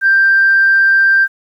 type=tone; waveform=sine; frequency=1577 Hz; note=G6; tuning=10 cents sharp; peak=-6 dBFS; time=0.01-1.28 s; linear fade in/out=50 ms; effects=tanh soft clip ceiling -2 dBFS + 8-bit